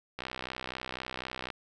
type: click train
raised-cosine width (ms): 0.3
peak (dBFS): -20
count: 85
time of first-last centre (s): 0.19-1.502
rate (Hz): 64
effects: none